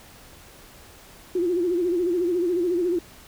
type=tone with vibrato; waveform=sine; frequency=351.8 Hz; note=F4; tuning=13 cents sharp; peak=-20 dBFS; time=1.35-2.99 s; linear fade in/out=5 ms; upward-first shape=sine; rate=14 Hz; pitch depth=85 cents each way; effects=pink hiss -48 dBFS RMS until 3.27 s